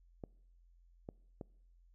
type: clicks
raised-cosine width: 2 ms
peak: -30 dBFS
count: 3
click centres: 0.238 / 1.089 / 1.412 s
effects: noise-tail reverb RT60 0.7 s tail -25 dB re dry + added 43 Hz sine -62 dBFS peak until 1.94 s